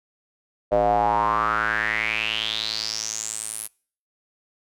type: tone with band-pass filter sweep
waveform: square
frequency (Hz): 55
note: A1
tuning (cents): 0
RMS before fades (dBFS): -24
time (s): 0.71-3.68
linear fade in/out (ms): 20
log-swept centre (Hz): 590 to 11000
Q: 6.8
effects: noise-tail reverb RT60 0.5 s tail -26 dB re dry